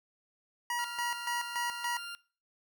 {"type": "tone with tremolo", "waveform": "25% pulse", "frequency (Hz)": 960, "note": "B5", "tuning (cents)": -49, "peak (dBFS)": -27, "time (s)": [0.7, 1.97], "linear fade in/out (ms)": 2, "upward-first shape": "square", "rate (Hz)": 3.5, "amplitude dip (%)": 70}
{"type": "tone", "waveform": "20% pulse", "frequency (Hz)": 1396.9, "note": "F6", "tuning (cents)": 0, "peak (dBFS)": -35, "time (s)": [0.79, 2.15], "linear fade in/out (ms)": 0}
{"effects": ["noise-tail reverb RT60 0.4 s tail -21 dB re dry"]}